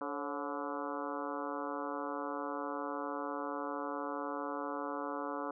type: harmonic tone with a mistuned harmonic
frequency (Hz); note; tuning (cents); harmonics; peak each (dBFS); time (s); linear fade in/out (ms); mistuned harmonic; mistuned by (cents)
144.5; D3; -28; 2 / 3 / 4 / 5 / 6 / 7 / 8 / 9 / 10; -42 / -45 / -43 / -47 / -46 / -44 / -45 / -46 / -51; 0.01-5.51; 2; 4; -76
effects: none